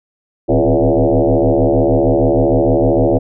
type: tone with frequency modulation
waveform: sine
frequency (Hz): 110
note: A2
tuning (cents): 0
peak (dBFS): -9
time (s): 0.48-3.19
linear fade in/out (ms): 20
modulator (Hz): 75.5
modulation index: 7.5
effects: none